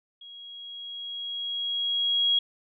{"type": "tone with level ramp", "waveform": "sine", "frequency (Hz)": 3300, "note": "G#7", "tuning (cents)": -12, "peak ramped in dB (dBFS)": [-43, -19], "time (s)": [0.21, 2.39], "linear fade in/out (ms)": 5, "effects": []}